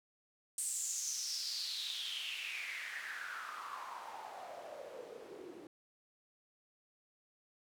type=noise with band-pass filter sweep; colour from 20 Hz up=white; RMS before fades=-43 dBFS; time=0.58-5.67 s; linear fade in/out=2 ms; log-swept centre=8600 to 320 Hz; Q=6.1; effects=none